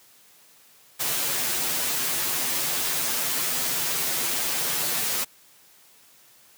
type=noise with comb filter; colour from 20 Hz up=white; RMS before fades=-26 dBFS; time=0.99-5.25 s; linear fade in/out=20 ms; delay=9.8 ms; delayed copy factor=-1; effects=white hiss -55 dBFS RMS until 6.57 s + high-pass 100 Hz 12 dB/octave